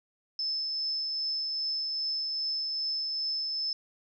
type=tone with tremolo; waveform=sine; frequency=5250 Hz; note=E8; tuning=8 cents flat; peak=-28 dBFS; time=0.39-3.73 s; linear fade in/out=2 ms; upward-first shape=triangle; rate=2.5 Hz; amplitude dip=25%; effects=none